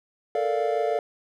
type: chord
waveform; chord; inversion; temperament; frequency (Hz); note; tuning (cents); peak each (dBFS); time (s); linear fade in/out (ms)
triangle; Bb major seventh; third; equal; 440 / 466.2 / 587.3 / 698.5; A4 / Bb4 / D5 / F5; 0 / 0 / 0 / 0; -25 / -28 / -26 / -25; 0.35-0.99; 2
effects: none